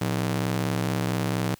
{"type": "ring-modulated tone", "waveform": "sawtooth", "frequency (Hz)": 145.4, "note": "D3", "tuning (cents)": -17, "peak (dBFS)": -17, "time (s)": [0.01, 1.55], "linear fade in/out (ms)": 5, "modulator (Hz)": 32.2, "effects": ["white hiss -55 dBFS RMS until 1.59 s"]}